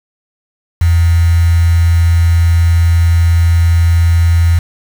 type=tone with quantisation; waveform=sine; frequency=84.2 Hz; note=E2; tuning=37 cents sharp; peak=-6 dBFS; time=0.81-4.59 s; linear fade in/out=5 ms; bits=4; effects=none